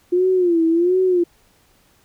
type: tone with vibrato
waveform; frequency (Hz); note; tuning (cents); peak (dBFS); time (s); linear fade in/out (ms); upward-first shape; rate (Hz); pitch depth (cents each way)
sine; 349.2; F4; 0; -13; 0.12-1.24; 10; sine; 1.4; 120
effects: pink hiss -57 dBFS RMS until 2.04 s